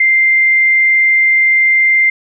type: tone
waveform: sine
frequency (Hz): 2093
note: C7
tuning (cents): 0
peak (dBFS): -7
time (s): 0-2.1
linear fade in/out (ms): 5
effects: none